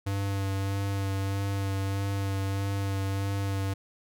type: tone with vibrato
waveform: square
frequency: 98.2 Hz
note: G2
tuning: 4 cents sharp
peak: -28 dBFS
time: 0.06-3.74 s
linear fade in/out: 10 ms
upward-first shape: sine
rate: 1.6 Hz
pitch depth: 17 cents each way
effects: none